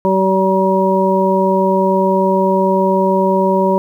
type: harmonic tone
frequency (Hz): 190.7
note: G3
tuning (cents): -47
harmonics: 1 / 2 / 3 / 5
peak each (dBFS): -16 / -16 / -16 / -16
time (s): 0.05-3.78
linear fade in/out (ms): 0
effects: 8-bit